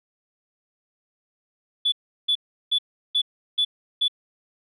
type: tone bursts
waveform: sine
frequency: 3452 Hz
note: A7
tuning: 34 cents flat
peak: -17 dBFS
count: 6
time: 1.85-4.082 s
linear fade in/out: 10 ms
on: 72 ms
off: 360 ms
effects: tanh soft clip ceiling -13 dBFS